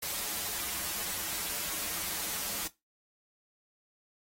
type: noise with comb filter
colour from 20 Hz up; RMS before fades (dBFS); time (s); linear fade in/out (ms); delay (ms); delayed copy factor
white; -35; 0.02-2.68; 10; 7.8; -1
effects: noise-tail reverb RT60 0.2 s tail -18 dB re dry + AAC 48 kbps